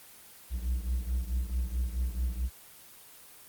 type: beating tone pair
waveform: triangle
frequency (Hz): 60.4 / 65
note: B1 / C2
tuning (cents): -38 / -11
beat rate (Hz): 4.6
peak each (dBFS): -28 / -32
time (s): 0.5-2.5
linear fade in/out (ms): 50
effects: white hiss -52 dBFS RMS until 3.48 s + Opus 24 kbps